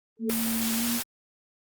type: tone with exponential growth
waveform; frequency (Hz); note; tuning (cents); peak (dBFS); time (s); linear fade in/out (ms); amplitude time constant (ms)
sine; 439.8; A4; -1; -22; 0.17-0.3; 0; 27
type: tone with pitch glide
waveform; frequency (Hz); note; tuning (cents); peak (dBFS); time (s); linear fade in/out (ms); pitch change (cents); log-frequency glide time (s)
sine; 227.7 to 236.3; A#3 to A#3; -40 to +24; -27; 0.19-1.01; 50; +64; 0.78-0.84
type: noise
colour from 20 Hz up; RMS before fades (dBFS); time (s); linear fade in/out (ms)
white; -30; 0.29-1.03; 10
effects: Opus 32 kbps